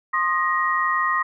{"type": "tone cluster", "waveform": "sine", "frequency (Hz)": [1059, 1231, 1885], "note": ["C6", "D#6", "A#6"], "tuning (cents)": [21, -19, 19], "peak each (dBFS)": -23, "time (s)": [0.13, 1.23], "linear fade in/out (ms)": 10, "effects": []}